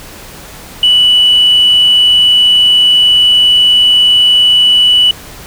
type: tone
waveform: sine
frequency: 2960 Hz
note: F#7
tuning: in tune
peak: -3 dBFS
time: 0.83-5.11 s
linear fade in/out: 2 ms
effects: tanh soft clip ceiling 0 dBFS + pink hiss -31 dBFS RMS until 5.46 s